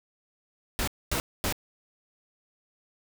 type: noise bursts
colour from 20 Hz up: pink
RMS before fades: -28 dBFS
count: 3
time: 0.79-1.525 s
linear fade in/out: 0 ms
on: 85 ms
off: 240 ms
effects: none